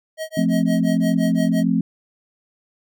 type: tone with tremolo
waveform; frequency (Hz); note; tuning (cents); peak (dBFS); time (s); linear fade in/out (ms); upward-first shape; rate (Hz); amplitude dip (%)
square; 634; D#5; +32; -24; 0.17-1.64; 50; sine; 5.8; 100
type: chord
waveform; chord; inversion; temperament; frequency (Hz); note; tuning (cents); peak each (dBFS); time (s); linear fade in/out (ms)
sine; F major; none; equal; 174.61 / 220 / 261.6; F3 / A3 / C4; 0 / 0 / 0; -20; 0.37-1.81; 5
effects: none